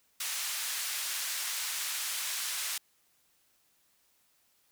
white band-pass noise, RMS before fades -35 dBFS, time 0.2-2.78 s, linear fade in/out 5 ms, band 1300 to 11000 Hz, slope 12 dB/octave, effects white hiss -70 dBFS RMS until 4.71 s

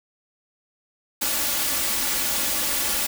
white noise with comb filter, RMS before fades -24 dBFS, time 1.21-3.07 s, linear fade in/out 10 ms, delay 3.5 ms, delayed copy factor +0.6, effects none

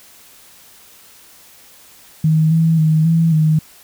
sine tone with pitch steps, 157.5 / 162.7 / 156.9 / 164.6 / 156 Hz, D#3 / E3 / D#3 / E3 / D#3, +21 / -22 / +15 / -2 / +5 cents, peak -10 dBFS, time 2.24-3.59 s, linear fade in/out 5 ms, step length 270 ms, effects white hiss -45 dBFS RMS until 3.83 s

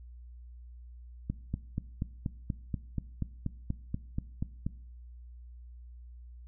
click train, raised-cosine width 5 ms, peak -19 dBFS, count 15, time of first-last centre 1.3-4.665 s, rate 4.16 Hz, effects noise-tail reverb RT60 0.6 s tail -20 dB re dry + added 60 Hz sine -46 dBFS peak until 6.47 s

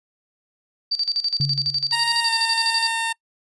sine tone with tremolo, 4638 Hz, D8, 22 cents flat, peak -18 dBFS, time 0.91-2.88 s, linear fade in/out 10 ms, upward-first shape square, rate 12 Hz, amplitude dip 80%
sine tone with exponential decay, 139 Hz, C#3, 5 cents sharp, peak -19 dBFS, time 1.4-2.23 s, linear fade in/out 2 ms, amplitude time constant 180 ms
15% pulse tone with pitch glide, 932.3 to 910.5 Hz, A#5 to A#5, 0 to -41 cents, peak -15 dBFS, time 1.92-3.13 s, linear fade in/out 10 ms, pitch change -41 cents, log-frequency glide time 2.21-2.31 s
effects noise-tail reverb RT60 0.1 s tail -25 dB re dry + resampled to 24000 Hz

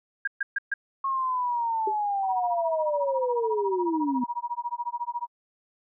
sine tone bursts, 1612 Hz, G6, 48 cents sharp, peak -23 dBFS, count 4, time 0.25-0.74 s, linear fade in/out 5 ms, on 25 ms, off 130 ms
sine linear sweep, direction down, 1092 to 242.6 Hz, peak -24 dBFS, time 1.04-4.24 s, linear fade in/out 5 ms
sine tone with exponential decay, 400 Hz, G4, 35 cents sharp, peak -23 dBFS, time 1.87-1.97 s, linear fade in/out 5 ms, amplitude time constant 20 ms
sine tone with tremolo, 957 Hz, A#5, 45 cents sharp, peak -25 dBFS, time 2.22-5.28 s, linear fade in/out 50 ms, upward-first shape sine, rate 14 Hz, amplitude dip 100%
effects none

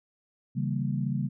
sine tone cluster, 137.6 / 160.6 / 193.5 / 230.1 Hz, C#3 / E3 / G3 / A#3, -12 / -45 / -22 / -22 cents, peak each -29 / -35 / -32 / -34 dBFS, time 0.55-1.29 s, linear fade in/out 20 ms, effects none

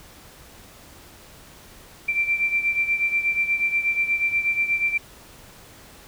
sine beating tone pair, 2349 / 2357.3 Hz, D7 / D7, 0 / +6 cents, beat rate 8.3 Hz, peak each -21 / -26 dBFS, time 2.08-4.98 s, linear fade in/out 10 ms, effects pink hiss -47 dBFS RMS until 6.07 s

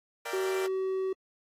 15% pulse chord, E half-diminished seventh, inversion second, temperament equal with one note detuned, 466.2 / 587.3 / 673.5 / 784 Hz, Bb4 / D5 / E5 / G5, 0 / 0 / +37 / 0 cents, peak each -32 / -33 / -36 / -35 dBFS, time 0.25-0.67 s, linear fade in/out 10 ms
triangle tone, 379.5 Hz, F#4, 44 cents sharp, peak -26 dBFS, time 0.33-1.13 s, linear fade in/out 5 ms
effects AAC 48 kbps

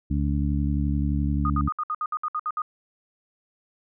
harmonic tone, 71.6 Hz, D2, 43 cents flat, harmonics 1 / 2 / 3 / 4, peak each -24 / -27 / -29 / -30 dBFS, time 0.1-1.69 s, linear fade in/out 10 ms
sine tone bursts, 1233 Hz, D#6, 16 cents flat, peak -24 dBFS, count 11, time 1.45-2.619 s, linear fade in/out 2 ms, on 49 ms, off 63 ms
effects none

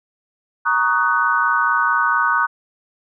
sine chord, D# minor seventh, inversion second, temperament just, 933.4 / 1120.1 / 1244.5 / 1493.4 Hz, A#5 / C#6 / D#6 / F#6, +2 / +18 / 0 / +16 cents, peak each -22 / -21 / -20 / -18 dBFS, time 0.65-2.47 s, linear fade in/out 20 ms, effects none

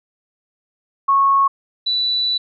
sine tone pair in turn, 1100 / 3963 Hz, C#6 / B7, -14 / +5 cents, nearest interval octave + minor seventh, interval 2219 cents, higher second, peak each -11 / -16 dBFS, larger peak first, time 1.08-1.48 / 1.86-2.38 s, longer second, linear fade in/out 10 ms, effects none

